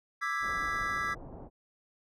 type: chord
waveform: triangle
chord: E dominant seventh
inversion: third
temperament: equal with one note detuned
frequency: 1174.7 / 1318.5 / 1652.6 / 1975.5 Hz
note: D6 / E6 / G#6 / B6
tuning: 0 / 0 / -9 / 0 cents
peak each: -34 dBFS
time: 0.21-1.15 s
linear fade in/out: 20 ms
type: low-pass noise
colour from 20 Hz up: pink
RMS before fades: -45 dBFS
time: 0.4-1.5 s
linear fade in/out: 50 ms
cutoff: 830 Hz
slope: 24 dB/octave
effects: none